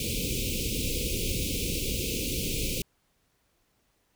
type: band-stop noise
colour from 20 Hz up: pink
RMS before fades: -30 dBFS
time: 0-2.82 s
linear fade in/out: 2 ms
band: 530 to 2300 Hz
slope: 96 dB/octave
effects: pink hiss -71 dBFS RMS until 4.15 s